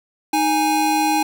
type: tone pair together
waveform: square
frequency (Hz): 310 / 827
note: D#4 / G#5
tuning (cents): -6 / -8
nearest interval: octave + perfect fourth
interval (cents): 1698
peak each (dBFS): -21 / -18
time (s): 0.33-1.23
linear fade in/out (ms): 5
effects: none